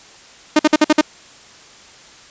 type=tone bursts; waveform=sawtooth; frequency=305.6 Hz; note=D#4; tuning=31 cents flat; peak=-4 dBFS; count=6; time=0.56-1.012 s; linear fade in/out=5 ms; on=32 ms; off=52 ms; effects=white hiss -43 dBFS RMS until 2.3 s + resampled to 16000 Hz